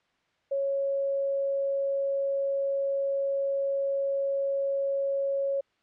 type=tone; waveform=sine; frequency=552 Hz; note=C#5; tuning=7 cents flat; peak=-25 dBFS; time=0.51-5.61 s; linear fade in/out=10 ms; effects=white hiss -70 dBFS RMS until 5.82 s + low-pass 3000 Hz 12 dB/octave